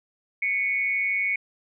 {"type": "tone with amplitude modulation", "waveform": "sine", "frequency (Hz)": 2217, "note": "C#7", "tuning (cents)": 0, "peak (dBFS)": -19, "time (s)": [0.42, 1.36], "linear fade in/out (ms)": 5, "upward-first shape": "sine", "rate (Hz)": 199, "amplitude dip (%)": 65, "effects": []}